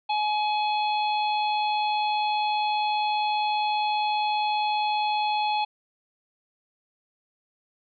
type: harmonic tone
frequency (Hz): 845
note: G#5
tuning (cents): +30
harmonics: 1 / 3 / 4 / 5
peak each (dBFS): -23 / -33 / -35 / -37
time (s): 0.09-5.65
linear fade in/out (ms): 10
effects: none